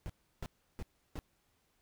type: noise bursts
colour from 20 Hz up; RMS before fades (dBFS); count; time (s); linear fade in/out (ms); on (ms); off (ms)
brown; -40; 4; 0.06-1.19; 0; 35; 330
effects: pink hiss -75 dBFS RMS until 1.81 s